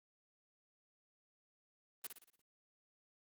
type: noise with echo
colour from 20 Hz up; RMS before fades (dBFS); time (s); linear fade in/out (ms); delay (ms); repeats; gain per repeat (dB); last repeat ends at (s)
white; -43; 2.04-2.07; 5; 58; 6; -6; 2.418
effects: high-pass 150 Hz 12 dB/octave + Opus 32 kbps